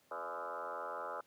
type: tone with frequency modulation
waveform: sine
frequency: 929 Hz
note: A#5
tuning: 6 cents flat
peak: -39 dBFS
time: 0.11-1.21 s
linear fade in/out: 5 ms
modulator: 84.9 Hz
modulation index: 5.5
effects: pink hiss -70 dBFS RMS until 1.26 s + high-pass 150 Hz 12 dB/octave